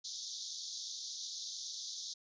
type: band-pass noise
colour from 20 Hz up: white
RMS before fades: -44 dBFS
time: 0.04-2.14 s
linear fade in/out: 10 ms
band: 3500 to 6600 Hz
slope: 96 dB/octave
effects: resampled to 16000 Hz